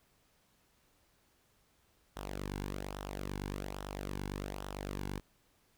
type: tone with flanger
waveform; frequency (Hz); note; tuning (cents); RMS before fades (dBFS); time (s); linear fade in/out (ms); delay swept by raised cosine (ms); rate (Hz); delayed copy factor
sawtooth; 48.89; G1; -4; -41; 2.16-5.2; 10; 0.43 to 1.63; 1.2; -0.65
effects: pink hiss -71 dBFS RMS until 5.77 s